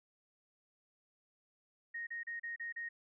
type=tone bursts; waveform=sine; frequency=1864 Hz; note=A#6; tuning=1 cent flat; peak=-39 dBFS; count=6; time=1.94-2.89 s; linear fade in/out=10 ms; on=130 ms; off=34 ms; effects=none